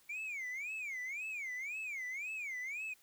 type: tone with vibrato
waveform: sine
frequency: 2275 Hz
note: C#7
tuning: 44 cents sharp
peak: -36 dBFS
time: 0.09-2.94 s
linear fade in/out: 10 ms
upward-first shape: sine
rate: 1.9 Hz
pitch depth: 240 cents each way
effects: tanh soft clip ceiling -38 dBFS + white hiss -67 dBFS RMS until 3.02 s